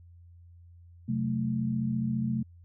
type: chord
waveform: sine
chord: F# diminished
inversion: second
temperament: equal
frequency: 130.81 / 185 / 220 Hz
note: C3 / F#3 / A3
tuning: 0 / 0 / 0 cents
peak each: -31 / -35 / -29 dBFS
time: 1.08-2.43 s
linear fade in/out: 10 ms
effects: added 86 Hz sine -50 dBFS peak until 2.64 s